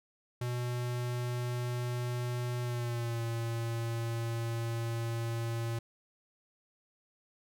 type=tone with pitch glide; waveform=square; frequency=122.4 to 115.66 Hz; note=B2 to A#2; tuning=-15 to -13 cents; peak=-33 dBFS; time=0.41-5.79 s; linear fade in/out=5 ms; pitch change=-98 cents; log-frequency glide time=2.62-3.22 s; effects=none